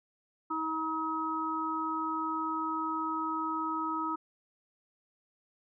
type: harmonic tone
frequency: 318.3 Hz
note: D#4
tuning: 39 cents sharp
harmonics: 1 / 3 / 4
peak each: -36 / -36 / -33 dBFS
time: 0.5-4.16 s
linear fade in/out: 10 ms
effects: none